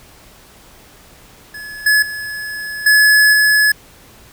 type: tone with level steps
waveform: square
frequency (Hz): 1704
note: G#6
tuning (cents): +44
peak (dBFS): -29 / -10 / -24 / -8 / -10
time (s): 1.54-3.72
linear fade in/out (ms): 5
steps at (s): 1.86 / 2.02 / 2.86 / 3.33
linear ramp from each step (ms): 5
effects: pink hiss -44 dBFS RMS until 4.32 s